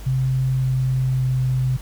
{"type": "tone with pitch steps", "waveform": "sine", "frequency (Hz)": [130.81, 129.91, 129.01], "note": ["C3", "C3", "C3"], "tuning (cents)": [0, -12, -24], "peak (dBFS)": -17, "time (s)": [0.06, 1.77], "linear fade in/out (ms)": 10, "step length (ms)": 570, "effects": ["added 50 Hz sine -33 dBFS peak until 1.81 s", "pink hiss -44 dBFS RMS until 1.81 s"]}